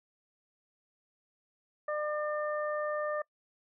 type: harmonic tone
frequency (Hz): 600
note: D5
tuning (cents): +37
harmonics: 1 / 2 / 3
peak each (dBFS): -32 / -37 / -41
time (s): 1.88-3.22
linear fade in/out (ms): 5
effects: noise-tail reverb RT60 0.1 s tail -25 dB re dry